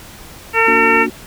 harmonic tone, 452.8 Hz, A4, 50 cents sharp, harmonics 1 / 2 / 3 / 4 / 5 / 6, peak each -17 / -17 / -17 / -17 / -17 / -17 dBFS, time 0.53-1.07 s, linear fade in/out 50 ms
sine chord, Bb augmented, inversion none, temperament just, 233.1 / 291.4 / 364.2 Hz, Bb3 / D4 / F#4, 0 / -13 / -27 cents, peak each -22 dBFS, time 0.67-1.1 s, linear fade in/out 10 ms
effects pink hiss -37 dBFS RMS until 1.26 s

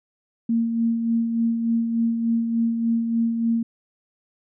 sine tone with tremolo, 230.1 Hz, A#3, 22 cents flat, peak -17 dBFS, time 0.49-3.63 s, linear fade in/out 5 ms, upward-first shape sine, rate 3.4 Hz, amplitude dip 45%, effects none

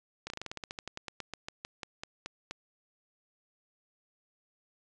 slowing click train, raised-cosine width 0.2 ms, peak -21 dBFS, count 22, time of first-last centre 0.27-2.51 s, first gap 31 ms, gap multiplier 1.11, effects resampled to 22050 Hz

